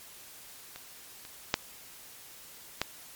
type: clicks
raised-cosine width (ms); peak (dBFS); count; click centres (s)
0.2; -25 / -29 / -6 / -10; 4; 0.76 / 1.251 / 1.541 / 2.816
effects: white hiss -50 dBFS RMS until 3.15 s + MP3 96 kbps